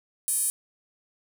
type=tone with high-pass filter; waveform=square; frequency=345.9 Hz; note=F4; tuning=17 cents flat; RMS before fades=-26 dBFS; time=0.28-0.5 s; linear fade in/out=0 ms; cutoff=9700 Hz; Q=5.7; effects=none